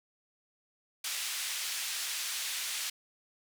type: band-pass noise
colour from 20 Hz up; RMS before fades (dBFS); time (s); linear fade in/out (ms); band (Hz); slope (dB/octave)
pink; -36; 1.04-2.9; 5; 2500 to 12000; 12
effects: none